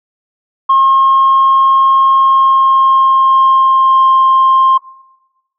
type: tone with pitch glide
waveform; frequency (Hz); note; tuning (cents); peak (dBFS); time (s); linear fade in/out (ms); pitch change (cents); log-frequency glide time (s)
sine; 1074 to 1057.4; C6 to C6; +45 to +18; -4; 0.69-4.78; 10; -27; 2.15-4.13
effects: noise-tail reverb RT60 1.0 s tail -19 dB re dry + tanh soft clip ceiling -2 dBFS